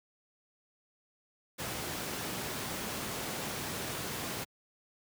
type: noise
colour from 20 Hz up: pink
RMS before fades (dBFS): -37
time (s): 1.58-4.45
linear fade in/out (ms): 20
effects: high-pass 100 Hz 12 dB/octave